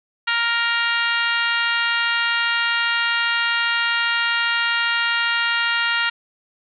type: harmonic tone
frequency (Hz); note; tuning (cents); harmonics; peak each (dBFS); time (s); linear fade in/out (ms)
467.5; A#4; +5; 2 / 3 / 4 / 5 / 6 / 7 / 8 / 9; -29 / -22 / -23 / -29 / -25 / -30 / -34 / -33; 0.27-6.1; 10
effects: none